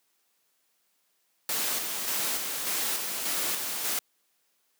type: noise with tremolo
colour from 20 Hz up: white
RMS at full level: -29 dBFS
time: 1.49-3.99 s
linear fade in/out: 2 ms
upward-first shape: square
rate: 1.7 Hz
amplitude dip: 35%
effects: white hiss -72 dBFS RMS until 4.79 s + high-pass 200 Hz 12 dB/octave